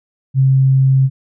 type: tone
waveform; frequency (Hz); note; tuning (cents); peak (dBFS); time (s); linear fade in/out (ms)
sine; 133.5; C3; +35; -8; 0.34-1.1; 50
effects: none